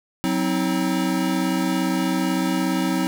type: chord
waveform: square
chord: C diminished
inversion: second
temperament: equal with one note detuned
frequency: 185 / 261.6 / 319.3 Hz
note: Gb3 / C4 / Eb4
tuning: 0 / 0 / +45 cents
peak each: -25 dBFS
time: 0.24-3.07 s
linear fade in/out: 0 ms
effects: none